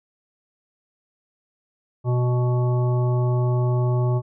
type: harmonic tone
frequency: 123.47 Hz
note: B2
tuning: in tune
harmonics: 1 / 3 / 5 / 7 / 9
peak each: -18 / -28 / -32 / -35 / -37 dBFS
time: 2.04-4.22 s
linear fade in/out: 50 ms
effects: none